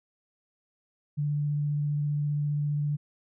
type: tone with vibrato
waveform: sine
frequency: 146.83 Hz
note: D3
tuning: in tune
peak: -25 dBFS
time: 1.17-2.97 s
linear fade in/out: 20 ms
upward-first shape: sine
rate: 15 Hz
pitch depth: 10 cents each way
effects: none